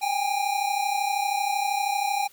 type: tone pair together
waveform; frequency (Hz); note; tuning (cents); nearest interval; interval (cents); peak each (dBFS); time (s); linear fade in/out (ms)
square; 789 / 821.8; G5 / G#5; +11 / -18; minor second; 71; -27; 0.01-2.28; 20
effects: white hiss -55 dBFS RMS until 2.32 s